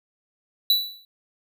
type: tone with exponential decay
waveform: square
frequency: 3951 Hz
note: B7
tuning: in tune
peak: -14 dBFS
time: 0.7-1.05 s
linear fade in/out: 2 ms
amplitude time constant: 75 ms
effects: none